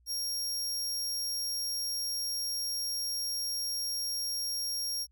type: tone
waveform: sawtooth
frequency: 5580 Hz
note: F8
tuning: 2 cents flat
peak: -29 dBFS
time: 0.06-5.07 s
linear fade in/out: 50 ms
effects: added 60 Hz sine -62 dBFS peak until 5.11 s